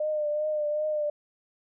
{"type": "tone with vibrato", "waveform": "sine", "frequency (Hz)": 604, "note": "D5", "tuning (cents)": 48, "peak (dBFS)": -25, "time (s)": [0, 1.1], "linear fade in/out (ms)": 5, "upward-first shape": "triangle", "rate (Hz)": 2.6, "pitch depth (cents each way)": 39, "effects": []}